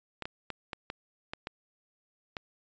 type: clicks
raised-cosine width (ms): 0.3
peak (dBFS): -20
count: 8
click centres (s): 0.223 / 0.255 / 0.503 / 0.732 / 0.901 / 1.335 / 1.471 / 2.368
effects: resampled to 16000 Hz